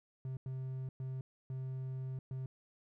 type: tone bursts at uneven times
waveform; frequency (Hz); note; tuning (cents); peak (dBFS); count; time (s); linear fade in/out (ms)
triangle; 130.81; C3; 0; -36; 5; 0.25-0.37 / 0.46-0.89 / 1-1.21 / 1.5-2.19 / 2.31-2.46; 2
effects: none